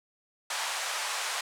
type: band-pass noise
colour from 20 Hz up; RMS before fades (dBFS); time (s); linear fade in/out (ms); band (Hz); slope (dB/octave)
pink; -33; 0.5-1.41; 5; 740 to 9600; 24
effects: none